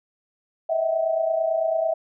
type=tone cluster; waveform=sine; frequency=625 / 654 / 762 Hz; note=D#5 / E5 / G5; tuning=+8 / -14 / -49 cents; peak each=-28 / -21 / -30 dBFS; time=0.69-1.94 s; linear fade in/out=10 ms; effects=none